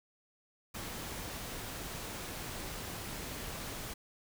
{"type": "noise", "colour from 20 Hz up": "pink", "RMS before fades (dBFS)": -42, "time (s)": [0.74, 3.94], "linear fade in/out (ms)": 10, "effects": []}